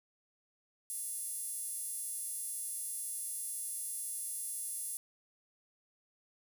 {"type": "tone with high-pass filter", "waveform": "5% pulse", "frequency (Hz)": 694, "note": "F5", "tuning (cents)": -11, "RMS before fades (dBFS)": -40, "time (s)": [0.9, 4.97], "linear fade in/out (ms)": 0, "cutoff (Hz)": 11000, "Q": 6, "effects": []}